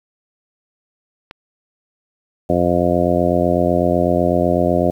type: click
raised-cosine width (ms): 0.3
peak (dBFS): -17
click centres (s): 1.311
type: harmonic tone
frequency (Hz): 88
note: F2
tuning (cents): +14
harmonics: 1 / 2 / 3 / 4 / 5 / 6 / 7 / 8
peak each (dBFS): -24 / -21 / -21 / -21 / -25 / -21 / -19 / -23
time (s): 2.49-4.91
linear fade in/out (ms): 10
effects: 8-bit